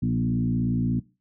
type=tone with frequency modulation; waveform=sine; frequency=185 Hz; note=F#3; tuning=in tune; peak=-21 dBFS; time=0.02-1 s; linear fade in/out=10 ms; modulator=57 Hz; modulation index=1.5; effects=noise-tail reverb RT60 0.3 s tail -21 dB re dry